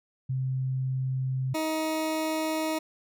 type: tone pair in turn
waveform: sine / 20% pulse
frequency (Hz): 130.81 / 315.5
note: C3 / D#4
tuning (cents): 0 / +24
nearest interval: octave + minor third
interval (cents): 1524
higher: second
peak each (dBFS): -26 / -22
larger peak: second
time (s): 0.29-1.54 / 1.54-2.79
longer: neither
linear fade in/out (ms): 10
effects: none